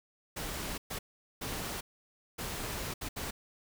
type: noise bursts at uneven times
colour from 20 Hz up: pink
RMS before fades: -38 dBFS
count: 6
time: 0.36-0.78 / 0.9-0.99 / 1.41-1.81 / 2.38-2.94 / 3.01-3.09 / 3.16-3.31 s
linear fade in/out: 10 ms
effects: none